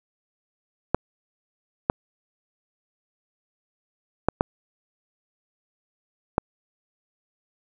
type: clicks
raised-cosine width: 1 ms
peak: -4 dBFS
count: 5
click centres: 0.946 / 1.899 / 4.286 / 4.409 / 6.381 s
effects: none